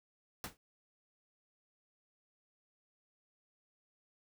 pink noise with exponential decay, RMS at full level -37 dBFS, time 0.44-0.57 s, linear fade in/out 1 ms, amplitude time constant 27 ms, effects none

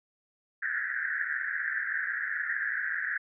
pink band-pass noise, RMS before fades -32 dBFS, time 0.62-3.18 s, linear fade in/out 10 ms, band 1500 to 1900 Hz, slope 96 dB/octave, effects none

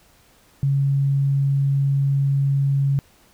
sine tone, 138.6 Hz, C#3, in tune, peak -16 dBFS, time 0.63-2.99 s, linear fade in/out 0 ms, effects pink hiss -55 dBFS RMS until 3.33 s

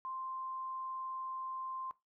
sine tone, 1046.5 Hz, C6, in tune, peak -39 dBFS, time 0.05-1.91 s, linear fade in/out 0 ms, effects noise-tail reverb RT60 0.2 s tail -18 dB re dry

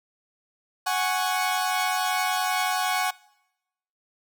sawtooth chord, F# suspended second, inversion none, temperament equal, 740 / 830.6 / 1108.7 Hz, F#5 / G#5 / C#6, 0 / 0 / 0 cents, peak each -22 / -25 / -25 dBFS, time 0.86-3.11 s, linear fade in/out 10 ms, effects noise-tail reverb RT60 0.9 s tail -23 dB re dry

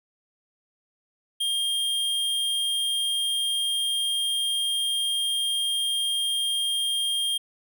square tone, 3214 Hz, G7, 43 cents sharp, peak -24 dBFS, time 1.4-7.38 s, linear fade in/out 10 ms, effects none

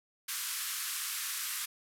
white band-pass noise, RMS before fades -37 dBFS, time 0.28-1.66 s, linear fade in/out 10 ms, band 1100 to 14000 Hz, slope 48 dB/octave, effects none

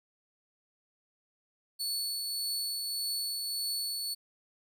sawtooth tone with tremolo, 4435 Hz, C#8, in tune, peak -28 dBFS, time 1.79-4.15 s, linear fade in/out 20 ms, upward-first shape triangle, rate 1.7 Hz, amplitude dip 30%, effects none

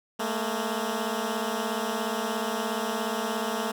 10% pulse beating tone pair, 214 / 231 Hz, A3 / A#3, -48 / -16 cents, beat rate 17 Hz, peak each -22 dBFS, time 0.19-3.72 s, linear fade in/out 10 ms, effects none

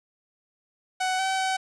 sawtooth tone with pitch steps, 746 / 764 / 759 Hz, F#5 / G5 / F#5, +14 / -45 / +44 cents, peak -20 dBFS, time 1-1.57 s, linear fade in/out 10 ms, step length 190 ms, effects resampled to 22050 Hz + 8-bit

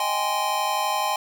square chord, Ab major seventh, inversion second, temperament just, 623 / 778.7 / 830.6 / 1038.3 Hz, Eb5 / G5 / Ab5 / C6, +2 / -12 / 0 / -14 cents, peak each -33 / -30 / -27 / -27 dBFS, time 0-1.16 s, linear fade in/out 2 ms, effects none

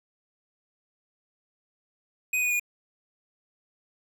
square tone with pitch steps, 2500 / 2471 / 2443 Hz, D#7 / D#7 / D#7, +8 / -13 / -32 cents, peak -24 dBFS, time 2.33-2.597 s, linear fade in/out 5 ms, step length 89 ms, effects none

